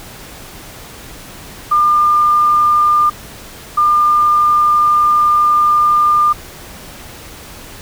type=tone bursts at uneven times; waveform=sine; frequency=1202 Hz; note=D6; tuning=40 cents sharp; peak=-8 dBFS; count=2; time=1.71-3.1 / 3.77-6.33 s; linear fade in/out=10 ms; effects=pink hiss -34 dBFS RMS until 7.81 s